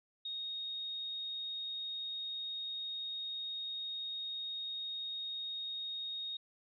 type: tone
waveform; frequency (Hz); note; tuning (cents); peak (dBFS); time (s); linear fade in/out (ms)
sine; 3729; A#7; 0; -38; 0.25-6.37; 5
effects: none